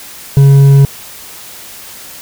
triangle tone with hard clipping, 138.59 Hz, C#3, in tune, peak -3 dBFS, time 0.37-0.85 s, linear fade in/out 0 ms, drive 7 dB, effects white hiss -31 dBFS RMS until 2.21 s

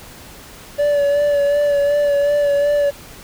triangle tone with vibrato, 576 Hz, D5, 34 cents flat, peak -11 dBFS, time 0.78-2.91 s, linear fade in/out 20 ms, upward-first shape sine, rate 2.7 Hz, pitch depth 26 cents each way, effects pink hiss -39 dBFS RMS until 3.23 s

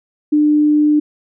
sine tone, 299.3 Hz, D4, 33 cents sharp, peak -9 dBFS, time 0.32-1 s, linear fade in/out 10 ms, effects none

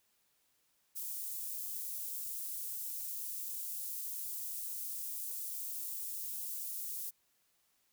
white high-pass noise, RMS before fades -41 dBFS, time 0.95-7.11 s, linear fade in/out 20 ms, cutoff 10000 Hz, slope 12 dB/octave, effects white hiss -75 dBFS RMS until 7.92 s

